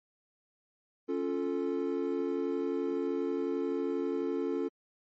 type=chord; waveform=triangle; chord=Db augmented; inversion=none; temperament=equal; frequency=277.2 / 349.2 / 440 Hz; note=Db4 / F4 / A4; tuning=0 / 0 / 0 cents; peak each=-32 / -32 / -32 dBFS; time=1.08-4.69 s; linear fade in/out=20 ms; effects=MP3 32 kbps